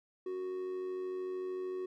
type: tone with amplitude modulation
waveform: triangle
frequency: 370 Hz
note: F#4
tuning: in tune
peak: -32 dBFS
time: 0.26-1.86 s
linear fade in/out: 5 ms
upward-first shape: sine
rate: 93.3 Hz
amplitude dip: 40%
effects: none